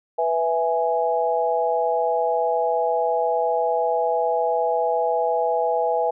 sine chord, E major, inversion second, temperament equal, 493.9 / 659.3 / 830.6 Hz, B4 / E5 / G#5, 0 / 0 / 0 cents, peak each -23 dBFS, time 0.18-6.11 s, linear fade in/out 10 ms, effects none

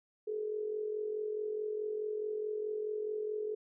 sine tone with amplitude modulation, 426.4 Hz, G#4, 46 cents sharp, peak -31 dBFS, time 0.27-3.55 s, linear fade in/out 10 ms, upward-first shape sine, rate 44.7 Hz, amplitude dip 60%, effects none

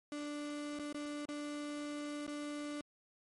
35% pulse tone with dropouts, 293.7 Hz, D4, in tune, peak -38 dBFS, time 0.12-2.81 s, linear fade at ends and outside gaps 1 ms, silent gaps 0.789-0.795 / 0.926-0.945 / 1.254-1.288 / 2.266-2.278 s, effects MP3 48 kbps

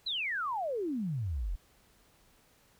sine exponential sweep, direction down, 4164 to 38.27 Hz, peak -31 dBFS, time 0.06-1.56 s, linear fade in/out 10 ms, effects pink hiss -65 dBFS RMS until 2.79 s

